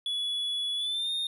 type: tone with pitch glide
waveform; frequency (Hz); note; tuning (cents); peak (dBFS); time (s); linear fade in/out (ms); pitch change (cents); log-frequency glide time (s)
triangle; 3401 to 3666; G#7 to A#7; +40 to -30; -27; 0.06-1.27; 2; +130; 0.76-1.11
effects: none